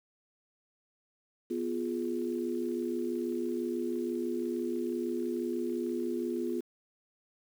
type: chord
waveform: sine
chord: F diminished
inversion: second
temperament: equal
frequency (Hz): 246.9 / 349.2 / 415.3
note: Cb4 / F4 / Ab4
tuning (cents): 0 / 0 / 0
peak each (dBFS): -35 / -33 / -38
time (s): 1.5-6.61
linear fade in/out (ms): 10
effects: 9-bit